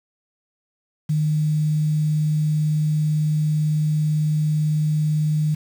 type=tone with quantisation; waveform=sine; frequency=153 Hz; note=D#3; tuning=29 cents flat; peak=-17 dBFS; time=1.09-5.55 s; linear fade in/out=10 ms; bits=7; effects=none